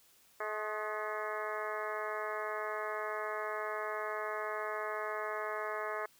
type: harmonic tone with a mistuned harmonic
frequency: 214 Hz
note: A3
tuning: 48 cents flat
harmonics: 2 / 3 / 4 / 5 / 6 / 7 / 8 / 9 / 10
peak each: -42 / -41 / -46 / -43 / -42 / -48 / -44 / -49 / -50 dBFS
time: 0.4-6.06 s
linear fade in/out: 5 ms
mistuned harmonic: 6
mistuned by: -44 cents
effects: white hiss -65 dBFS RMS until 6.19 s